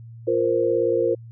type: chord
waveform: sine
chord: F suspended fourth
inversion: none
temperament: just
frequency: 349.2 / 465.6 / 523.8 Hz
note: F4 / Bb4 / C5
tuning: 0 / -2 / +2 cents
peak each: -23 / -21 / -23 dBFS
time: 0.27-1.15 s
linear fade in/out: 10 ms
effects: added 115 Hz sine -38 dBFS peak until 1.31 s